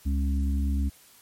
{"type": "harmonic tone", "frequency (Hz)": 69.3, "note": "C#2", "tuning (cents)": 0, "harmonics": [1, 3, 4], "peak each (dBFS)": [-23, -33, -35], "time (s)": [0.05, 0.9], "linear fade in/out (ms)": 20, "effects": ["white hiss -55 dBFS RMS until 1.21 s", "MP3 64 kbps"]}